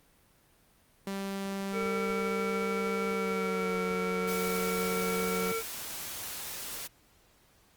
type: tone with pitch glide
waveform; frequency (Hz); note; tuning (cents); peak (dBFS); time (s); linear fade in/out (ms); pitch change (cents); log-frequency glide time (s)
sawtooth; 196 to 185; G3 to F#3; 0 to 0; -29; 1.07-5.52; 2; -100; 3.09-3.77
type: harmonic tone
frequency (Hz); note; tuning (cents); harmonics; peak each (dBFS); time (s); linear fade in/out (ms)
452.9; A#4; -50; 1 / 3 / 5; -32 / -37 / -39; 1.72-5.63; 50
type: noise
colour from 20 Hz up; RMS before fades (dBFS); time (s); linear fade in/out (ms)
white; -39; 4.27-6.88; 20
effects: pink hiss -64 dBFS RMS until 7.76 s + Opus 32 kbps